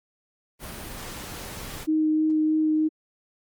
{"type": "noise", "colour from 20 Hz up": "pink", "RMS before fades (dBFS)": -37, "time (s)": [0.59, 1.87], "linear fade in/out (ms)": 50}
{"type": "tone with vibrato", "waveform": "sine", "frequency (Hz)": 311.1, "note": "D#4", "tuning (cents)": 0, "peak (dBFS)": -19, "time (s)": [1.87, 2.89], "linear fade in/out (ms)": 20, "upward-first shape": "sine", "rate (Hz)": 3.2, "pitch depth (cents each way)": 9}
{"effects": ["Opus 32 kbps"]}